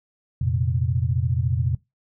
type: chord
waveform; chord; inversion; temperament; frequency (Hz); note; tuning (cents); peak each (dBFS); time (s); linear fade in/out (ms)
sine; F suspended fourth; none; equal; 87.31 / 116.54 / 130.81; F2 / Bb2 / C3; 0 / 0 / 0; -24; 0.41-1.75; 5
effects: noise-tail reverb RT60 0.2 s tail -21 dB re dry